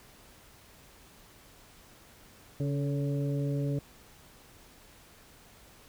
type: harmonic tone with a mistuned harmonic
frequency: 141.2 Hz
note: C#3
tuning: 32 cents sharp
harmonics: 1 / 2 / 3 / 4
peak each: -29 / -35 / -39 / -41 dBFS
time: 2.6-3.79 s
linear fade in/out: 2 ms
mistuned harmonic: 3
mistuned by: +41 cents
effects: pink hiss -56 dBFS RMS until 5.88 s